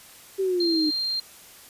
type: exponential sweep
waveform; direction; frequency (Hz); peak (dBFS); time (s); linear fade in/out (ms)
sine; down; 392 to 300; -21; 0.38-0.91; 20
type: tone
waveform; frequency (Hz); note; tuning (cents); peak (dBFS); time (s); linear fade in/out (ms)
sine; 4186; C8; 0; -24; 0.6-1.2; 5
effects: white hiss -48 dBFS RMS until 1.69 s + resampled to 32000 Hz